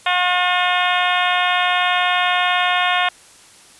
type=harmonic tone; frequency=359.4 Hz; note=F4; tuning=50 cents sharp; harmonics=2 / 3 / 4 / 5 / 6 / 7 / 8 / 9 / 10; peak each=-20 / -22 / -23 / -24 / -25 / -25 / -26 / -27 / -27 dBFS; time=0.06-3.09 s; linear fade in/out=5 ms; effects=white hiss -46 dBFS RMS until 3.79 s + resampled to 24000 Hz